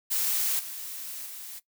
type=noise with level steps; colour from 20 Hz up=blue; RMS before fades=-27 / -38 / -41 dBFS; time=0.1-1.6 s; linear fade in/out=20 ms; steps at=0.59 / 1.26 s; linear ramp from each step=5 ms; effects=noise-tail reverb RT60 0.1 s tail -18 dB re dry